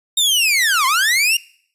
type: linear two-way sweep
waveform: sawtooth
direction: down then up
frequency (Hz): 3729 to 1008 to 2855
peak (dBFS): -10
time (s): 0.17-1.37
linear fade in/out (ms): 5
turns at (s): 0.86
effects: noise-tail reverb RT60 0.6 s tail -23 dB re dry + resampled to 32000 Hz